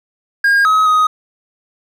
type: tone with pitch steps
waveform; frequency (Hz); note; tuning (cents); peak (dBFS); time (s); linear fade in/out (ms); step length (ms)
triangle; 1621 / 1274 / 1253; G#6 / D#6 / D#6; -42 / +41 / +12; -7; 0.44-1.07; 5; 210
effects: none